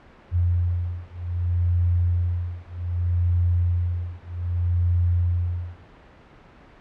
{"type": "beating tone pair", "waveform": "sine", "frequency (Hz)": [87.31, 87.95], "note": ["F2", "F2"], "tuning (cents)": [0, 13], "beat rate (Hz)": 0.64, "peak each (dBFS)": -23, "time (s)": [0.31, 5.84], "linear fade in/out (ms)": 50, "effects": ["pink hiss -49 dBFS RMS until 6.8 s", "low-pass 2000 Hz 12 dB/octave"]}